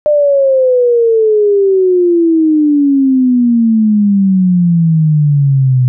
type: exponential sweep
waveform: sine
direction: down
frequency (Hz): 603 to 124.6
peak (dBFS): -6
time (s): 0.06-5.88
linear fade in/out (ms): 0
effects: none